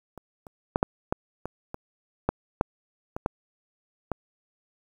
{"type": "clicks", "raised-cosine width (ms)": 1, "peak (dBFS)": [-27, -29, -8, -6, -10, -18, -20, -8, -6, -18, -10, -13], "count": 12, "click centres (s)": [0.177, 0.468, 0.759, 0.829, 1.125, 1.456, 1.744, 2.29, 2.611, 3.165, 3.261, 4.117], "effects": ["8-bit"]}